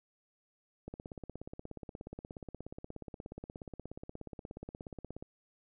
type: click train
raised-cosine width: 2 ms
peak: -30 dBFS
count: 74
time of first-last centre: 0.88-5.225 s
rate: 16.8 Hz
effects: none